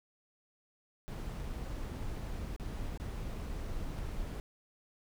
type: noise with dropouts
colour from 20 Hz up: brown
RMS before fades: -39 dBFS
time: 1.08-4.4 s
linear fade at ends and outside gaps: 0 ms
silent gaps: 1.395-1.399 / 2.563-2.598 / 2.975-2.999 / 3.983-3.987 s
effects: none